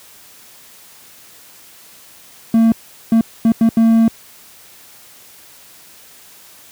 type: tone bursts at uneven times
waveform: triangle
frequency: 226.4 Hz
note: A3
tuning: 50 cents sharp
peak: -6 dBFS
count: 5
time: 2.54-2.72 / 3.12-3.21 / 3.45-3.52 / 3.61-3.69 / 3.77-4.08 s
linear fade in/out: 2 ms
effects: white hiss -43 dBFS RMS until 6.71 s + high-pass 60 Hz 12 dB/octave

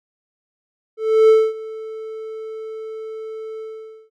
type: tone with ADSR envelope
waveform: triangle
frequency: 440 Hz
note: A4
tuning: in tune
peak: -5 dBFS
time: 0.97-4.1 s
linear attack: 320 ms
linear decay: 240 ms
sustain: -21 dB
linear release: 500 ms
effects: none

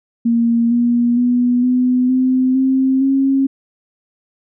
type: tone with pitch steps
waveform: sine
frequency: 233.1 / 239 / 245 / 251.1 / 257.4 / 263.9 / 270.6 Hz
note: A#3 / A#3 / B3 / B3 / C4 / C4 / C#4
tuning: 0 / +43 / -14 / +29 / -28 / +15 / -42 cents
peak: -11 dBFS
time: 0.25-3.47 s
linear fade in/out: 10 ms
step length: 460 ms
effects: none

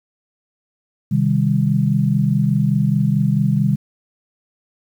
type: chord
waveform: sine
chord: C minor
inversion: none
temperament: equal with one note detuned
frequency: 130.81 / 155.56 / 199.77 Hz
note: C3 / Eb3 / G3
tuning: 0 / 0 / +33 cents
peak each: -18 dBFS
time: 1.11-3.76 s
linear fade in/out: 10 ms
effects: 8-bit

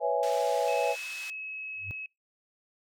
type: chord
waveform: sine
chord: C# minor seventh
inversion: third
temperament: equal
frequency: 493.9 / 554.4 / 659.3 / 830.6 Hz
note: B4 / C#5 / E5 / G#5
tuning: 0 / 0 / 0 / 0 cents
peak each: -30 dBFS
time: 0-0.96 s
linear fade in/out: 50 ms
type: band-pass noise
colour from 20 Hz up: pink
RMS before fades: -44 dBFS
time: 0.23-1.3 s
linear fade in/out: 0 ms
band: 2000 to 8000 Hz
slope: 12 dB/octave
type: tone with pitch glide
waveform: sine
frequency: 2589 to 2571 Hz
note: E7 to E7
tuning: -32 to -44 cents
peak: -36 dBFS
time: 0.68-2.06 s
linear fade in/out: 2 ms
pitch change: -12 cents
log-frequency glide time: 0.85-1.46 s
type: tone with exponential growth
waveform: sine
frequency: 98 Hz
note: G2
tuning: in tune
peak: -33 dBFS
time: 1.75-1.91 s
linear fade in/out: 0 ms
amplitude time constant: 33 ms
effects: noise-tail reverb RT60 0.2 s tail -26 dB re dry

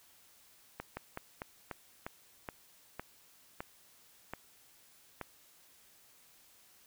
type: slowing click train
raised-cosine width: 0.5 ms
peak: -24 dBFS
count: 11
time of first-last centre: 0.8-5.213 s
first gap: 170 ms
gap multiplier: 1.2
effects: white hiss -63 dBFS RMS until 6.86 s

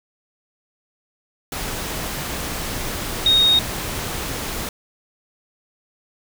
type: tone in noise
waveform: sine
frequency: 3729 Hz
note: A#7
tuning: in tune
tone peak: -12 dBFS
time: 3.26-3.59 s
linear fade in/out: 2 ms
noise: pink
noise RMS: -27 dBFS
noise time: 1.52-4.69 s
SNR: +12 dB
effects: none

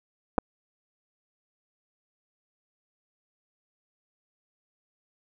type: clicks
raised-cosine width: 1 ms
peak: -9 dBFS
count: 2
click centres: 0.381 / 0.385 s
effects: none

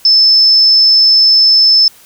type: tone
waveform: sine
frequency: 5260 Hz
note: E8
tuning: 5 cents flat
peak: -4 dBFS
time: 0.05-1.88 s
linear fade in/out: 2 ms
effects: white hiss -42 dBFS RMS until 2.05 s

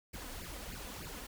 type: noise with flanger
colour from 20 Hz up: pink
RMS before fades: -45 dBFS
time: 0.13-1.27 s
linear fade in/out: 10 ms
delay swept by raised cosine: 0.41 to 4.11 ms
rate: 3.3 Hz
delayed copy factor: +0.9
effects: none

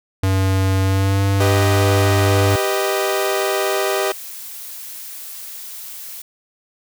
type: tone with pitch glide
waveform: square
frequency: 95.5 to 98.36 Hz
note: G2 to G2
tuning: -45 to +6 cents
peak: -15 dBFS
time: 0.23-2.56 s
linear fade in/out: 5 ms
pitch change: +51 cents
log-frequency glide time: 0.82-1.22 s
type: chord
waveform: sawtooth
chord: G augmented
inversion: none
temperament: equal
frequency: 392 / 493.9 / 622.3 Hz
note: G4 / B4 / D#5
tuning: 0 / 0 / 0 cents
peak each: -16 / -21 / -18 dBFS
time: 1.4-4.12 s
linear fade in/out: 5 ms
type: noise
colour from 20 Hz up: blue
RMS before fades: -33 dBFS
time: 2.5-6.22 s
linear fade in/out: 5 ms
effects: none

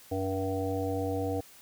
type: harmonic tone with a mistuned harmonic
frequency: 95.8 Hz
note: G2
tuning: 39 cents flat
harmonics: 1 / 3 / 5 / 7 / 8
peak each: -34 / -34 / -33 / -38 / -39 dBFS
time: 0.11-1.41 s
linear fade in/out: 10 ms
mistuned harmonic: 1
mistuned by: -24 cents
effects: white hiss -54 dBFS RMS until 1.61 s

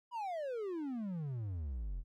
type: exponential sweep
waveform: triangle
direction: down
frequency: 1001 to 38.89 Hz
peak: -35 dBFS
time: 0.11-2.04 s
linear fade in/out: 50 ms
effects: none

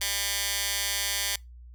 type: tone with high-pass filter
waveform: 15% pulse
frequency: 200 Hz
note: G3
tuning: 35 cents sharp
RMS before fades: -29 dBFS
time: 0.01-1.36 s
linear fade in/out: 5 ms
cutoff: 3100 Hz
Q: 0.67
effects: noise-tail reverb RT60 0.2 s tail -23 dB re dry + added 60 Hz sine -44 dBFS peak until 1.74 s

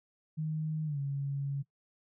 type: tone with pitch glide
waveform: sine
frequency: 155.9 to 139.7 Hz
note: D#3 to C#3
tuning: +4 to +14 cents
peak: -31 dBFS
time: 0.37-1.63 s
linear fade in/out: 20 ms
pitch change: -190 cents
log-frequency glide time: 0.85-0.99 s
effects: noise-tail reverb RT60 0.1 s tail -19 dB re dry

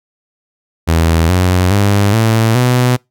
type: tone with pitch steps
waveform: sawtooth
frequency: 82.1 / 91.1 / 101.08 / 112.15 / 124.44 Hz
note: E2 / F#2 / G#2 / A2 / B2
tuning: -6 / -26 / -46 / +34 / +14 cents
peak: -5 dBFS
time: 0.87-2.97 s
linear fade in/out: 20 ms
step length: 420 ms
effects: noise-tail reverb RT60 0.2 s tail -25 dB re dry

